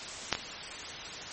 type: clicks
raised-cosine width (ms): 0.2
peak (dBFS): -7 / -14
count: 2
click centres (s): 0.327 / 0.351
effects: white hiss -40 dBFS RMS until 1.32 s + MP3 32 kbps